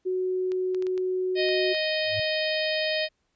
sine tone, 370 Hz, F#4, in tune, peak -24 dBFS, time 0.05-1.74 s, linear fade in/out 20 ms
clicks, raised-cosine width 0.2 ms, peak -26 dBFS, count 7, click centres 0.519 / 0.747 / 0.824 / 0.868 / 0.978 / 1.488 / 1.747 s
harmonic tone, 622.3 Hz, D#5, in tune, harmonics 1 / 3 / 4 / 5 / 6 / 7 / 8, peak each -27 / -32 / -33 / -34 / -35 / -35 / -36 dBFS, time 1.35-3.09 s, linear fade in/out 50 ms
sine tone with exponential growth, 103.83 Hz, G#2, in tune, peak -29 dBFS, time 2-2.2 s, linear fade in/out 5 ms, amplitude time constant 42 ms
effects pink hiss -74 dBFS RMS until 3.35 s + resampled to 16000 Hz

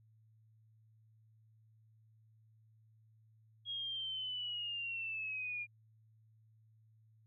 sine linear sweep, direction down, 3298 to 2400 Hz, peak -38 dBFS, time 3.65-5.67 s, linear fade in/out 50 ms, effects added 110 Hz sine -64 dBFS peak until 7.26 s

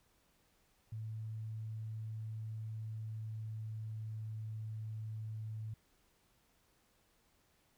sine tone with pitch glide, 110 to 109.37 Hz, A2 to A2, 0 to -10 cents, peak -40 dBFS, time 0.92-5.74 s, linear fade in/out 5 ms, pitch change -10 cents, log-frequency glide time 2.84-4.26 s, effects pink hiss -73 dBFS RMS until 7.77 s

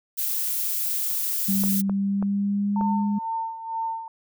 violet noise, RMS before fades -26 dBFS, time 0.17-1.82 s, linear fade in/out 20 ms
sine tone with pitch glide, 196 to 204.9 Hz, G3 to G#3, 0 to -23 cents, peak -21 dBFS, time 1.48-3.19 s, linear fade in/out 10 ms, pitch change +77 cents, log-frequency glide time 1.78-2.99 s
clicks, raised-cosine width 1 ms, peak -19 dBFS, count 4, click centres 1.637 / 1.896 / 2.226 / 2.811 s
sine tone with tremolo, 903 Hz, A5, 45 cents sharp, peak -24 dBFS, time 2.76-4.08 s, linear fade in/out 2 ms, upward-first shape sine, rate 2.1 Hz, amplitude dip 70%
effects none

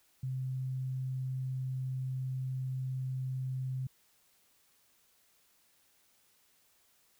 sine tone, 130.2 Hz, C3, 8 cents flat, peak -33 dBFS, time 0.23-3.87 s, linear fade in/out 5 ms, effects white hiss -69 dBFS RMS until 7.19 s

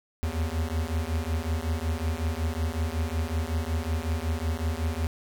square beating tone pair, 77.78 / 83.18 Hz, D#2 / E2, 0 / +16 cents, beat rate 5.4 Hz, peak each -30 dBFS, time 0.23-5.07 s, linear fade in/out 0 ms, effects none

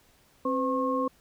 sine tone cluster, 266 / 508 / 1082 Hz, C4 / B4 / C#6, +29 / +49 / -42 cents, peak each -29 dBFS, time 0.45-1.08 s, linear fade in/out 5 ms, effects pink hiss -62 dBFS RMS until 1.2 s

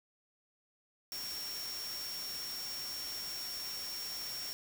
sine tone in noise, 5510 Hz, F8, 24 cents flat, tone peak -40 dBFS, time 1.12-4.53 s, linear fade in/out 0 ms, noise white, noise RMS -45 dBFS, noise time 1.12-4.53 s, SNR +2 dB, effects none

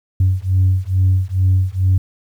sine beating tone pair, 92.5 / 94.8 Hz, F#2 / F#2, 0 / +43 cents, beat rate 2.3 Hz, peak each -14 dBFS, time 0.2-1.98 s, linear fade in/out 5 ms, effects tanh soft clip ceiling -7 dBFS + 8-bit

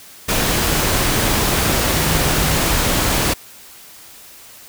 sine tone in noise, 157.6 Hz, D#3, 23 cents sharp, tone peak -24 dBFS, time 1.96-2.61 s, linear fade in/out 10 ms, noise pink, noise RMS -17 dBFS, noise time 0.28-3.34 s, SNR -10 dB, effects white hiss -41 dBFS RMS until 4.68 s

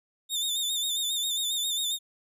sawtooth tone with vibrato, 3615 Hz, A7, 46 cents sharp, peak -24 dBFS, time 0.29-1.99 s, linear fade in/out 50 ms, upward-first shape sine, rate 7.4 Hz, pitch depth 66 cents each way, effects none

